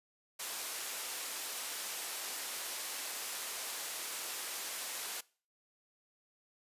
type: band-pass noise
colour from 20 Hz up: white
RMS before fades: -41 dBFS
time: 0.39-5.21 s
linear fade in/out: 10 ms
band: 400 to 13000 Hz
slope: 12 dB/octave
effects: noise-tail reverb RT60 0.4 s tail -22 dB re dry + resampled to 32000 Hz